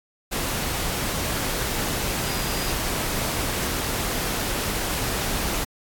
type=tone in noise; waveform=sine; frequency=4900 Hz; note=D#8; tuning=27 cents flat; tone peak=-36 dBFS; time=2.25-2.72 s; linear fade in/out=20 ms; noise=pink; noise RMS=-26 dBFS; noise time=0.31-5.65 s; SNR=-13 dB; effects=AAC 64 kbps